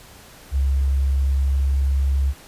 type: tone with pitch glide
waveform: sine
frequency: 68 to 68.39 Hz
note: C#2 to C#2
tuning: -33 to -23 cents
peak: -16 dBFS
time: 0.51-2.34 s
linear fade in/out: 50 ms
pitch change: +10 cents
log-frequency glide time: 0.69-1.87 s
effects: pink hiss -45 dBFS RMS until 2.47 s + resampled to 32000 Hz